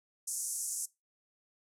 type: band-pass noise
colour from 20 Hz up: white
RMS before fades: -37 dBFS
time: 0.27-0.86 s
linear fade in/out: 10 ms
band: 6000 to 11000 Hz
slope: 48 dB/octave
effects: noise-tail reverb RT60 0.2 s tail -20 dB re dry